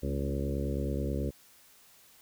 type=harmonic tone with a mistuned harmonic; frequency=69.3 Hz; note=C#2; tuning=in tune; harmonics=1 / 2 / 3 / 4 / 5 / 6 / 7 / 8; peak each=-33 / -36 / -38 / -39 / -40 / -41 / -41 / -42 dBFS; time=0.02-1.31 s; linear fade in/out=20 ms; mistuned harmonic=3; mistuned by=+44 cents; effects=white hiss -59 dBFS RMS until 2.21 s